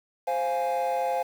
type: chord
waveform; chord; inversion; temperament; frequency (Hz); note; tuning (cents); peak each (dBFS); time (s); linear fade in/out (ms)
triangle; F minor; second; equal; 523.3 / 698.5 / 830.6; C5 / F5 / Ab5; 0 / 0 / 0; -26; 0.27-1.23; 10
effects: tanh soft clip ceiling -17 dBFS + 8-bit